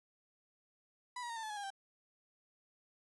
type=tone with pitch steps; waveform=35% pulse; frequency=987.8 / 955.8 / 924.8 / 894.9 / 865.9 / 837.9 / 810.7 / 784.5 Hz; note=B5 / A#5 / A#5 / A5 / A5 / G#5 / G#5 / G5; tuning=0 / +43 / -14 / +29 / -28 / +15 / -42 / +1 cents; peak=-39 dBFS; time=1.16-1.704 s; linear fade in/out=5 ms; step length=68 ms; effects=resampled to 24000 Hz